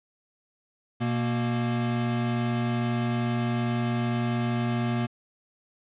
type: tone pair together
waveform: square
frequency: 122.13 / 235.4 Hz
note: B2 / A#3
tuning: -19 / +17 cents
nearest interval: major seventh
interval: 1136 cents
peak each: -28 dBFS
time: 1-5.07 s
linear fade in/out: 20 ms
effects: resampled to 8000 Hz